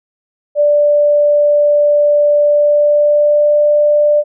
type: tone with pitch glide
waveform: sine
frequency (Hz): 587.3 to 592.1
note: D5 to D5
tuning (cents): 0 to +14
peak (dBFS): -7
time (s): 0.55-4.24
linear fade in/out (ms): 50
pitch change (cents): +14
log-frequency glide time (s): 2.42-3.59
effects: none